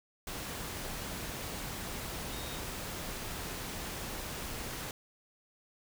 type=tone in noise; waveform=sine; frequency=3729 Hz; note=A#7; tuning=in tune; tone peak=-48 dBFS; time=2.32-2.59 s; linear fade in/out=2 ms; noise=pink; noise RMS=-40 dBFS; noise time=0.27-4.91 s; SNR=-11 dB; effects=none